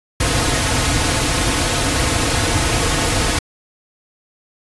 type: noise with comb filter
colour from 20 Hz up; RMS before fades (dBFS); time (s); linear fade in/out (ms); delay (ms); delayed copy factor
pink; -17; 0.2-3.39; 5; 5.1; -0.65
effects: resampled to 24000 Hz